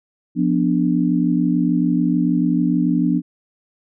sine chord, B diminished, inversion second, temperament equal with one note detuned, 175.42 / 246.9 / 293.7 Hz, F3 / B3 / D4, +8 / 0 / 0 cents, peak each -19 dBFS, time 0.35-3.22 s, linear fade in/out 50 ms, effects none

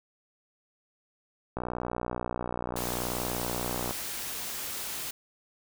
click train, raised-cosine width 1 ms, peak -18 dBFS, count 143, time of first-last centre 1.57-3.909 s, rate 60.7 Hz
white noise, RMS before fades -36 dBFS, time 2.76-5.11 s, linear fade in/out 5 ms
effects none

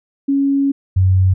sine tone pair in turn, 277.2 / 93.71 Hz, C#4 / F#2, 0 / +23 cents, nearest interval octave + perfect fifth, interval 1877 cents, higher first, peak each -12 / -9 dBFS, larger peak second, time 0.28-0.72 / 0.96-1.34 s, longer first, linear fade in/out 10 ms, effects none

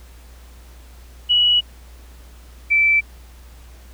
sine tone pair in turn, 2930 / 2326 Hz, F#7 / D7, -18 / -17 cents, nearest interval major third, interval 399 cents, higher first, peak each -12 dBFS, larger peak neither, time 1.29-1.61 / 2.7-3.01 s, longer first, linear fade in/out 20 ms, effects added 60 Hz sine -40 dBFS peak until 3.93 s + pink hiss -50 dBFS RMS until 3.93 s

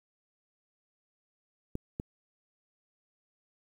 clicks, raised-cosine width 3 ms, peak -21 dBFS, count 2, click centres 1.754 / 1.999 s, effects 9-bit

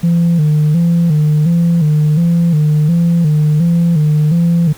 sine tone with vibrato, 160.5 Hz, E3, 46 cents flat, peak -6 dBFS, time 0.03-4.73 s, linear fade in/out 10 ms, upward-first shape square, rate 1.4 Hz, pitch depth 99 cents each way, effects tanh soft clip ceiling -6 dBFS + pink hiss -38 dBFS RMS until 4.77 s

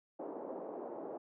pink band-pass noise, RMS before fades -44 dBFS, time 0.19-1.18 s, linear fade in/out 10 ms, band 310 to 760 Hz, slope 24 dB/octave, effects none

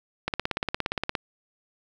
click train, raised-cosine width 0.3 ms, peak -10 dBFS, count 16, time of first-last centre 0.28-1.152 s, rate 17.2 Hz, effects 8-bit

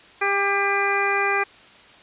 harmonic tone with a mistuned harmonic, 399.5 Hz, G4, 33 cents sharp, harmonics 1 / 2 / 3 / 4 / 5 / 6, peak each -26 / -26 / -26 / -26 / -26 / -26 dBFS, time 0.21-1.44 s, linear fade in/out 10 ms, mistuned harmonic 3, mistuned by -17 cents, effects white hiss -48 dBFS RMS until 2.02 s + resampled to 8000 Hz

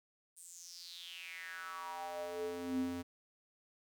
square tone with high-pass filter sweep, 87.31 Hz, F2, in tune, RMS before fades -43 dBFS, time 0.36-3.03 s, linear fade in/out 20 ms, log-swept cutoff 9100 to 180 Hz, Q 6, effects none

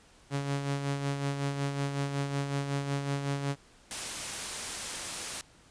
sawtooth tone with tremolo, 140.3 Hz, C#3, 21 cents sharp, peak -24 dBFS, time 0.3-3.56 s, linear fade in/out 50 ms, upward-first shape sine, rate 5.4 Hz, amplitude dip 50%
white noise, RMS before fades -36 dBFS, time 3.91-5.41 s, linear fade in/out 0 ms
effects pink hiss -59 dBFS RMS until 5.7 s + resampled to 22050 Hz

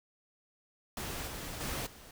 pink noise with level steps, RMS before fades -39 / -42 / -37 / -53 dBFS, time 0.97-2.11 s, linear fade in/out 2 ms, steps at 1.27 / 1.6 / 1.86 s, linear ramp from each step 10 ms, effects none

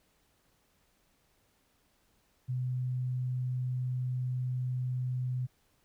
sine tone, 126.5 Hz, B2, 42 cents sharp, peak -30 dBFS, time 2.48-5.47 s, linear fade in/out 20 ms, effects pink hiss -71 dBFS RMS until 5.84 s

